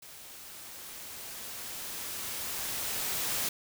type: noise with level ramp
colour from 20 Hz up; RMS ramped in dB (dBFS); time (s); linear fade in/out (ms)
white; -49 to -31; 0.02-3.49; 5
effects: none